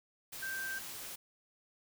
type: tone in noise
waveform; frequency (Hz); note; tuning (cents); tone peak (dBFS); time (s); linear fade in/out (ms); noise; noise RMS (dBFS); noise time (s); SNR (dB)
sine; 1568; G6; 0; -37; 0.42-0.79; 10; white; -45; 0.32-1.16; +5
effects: none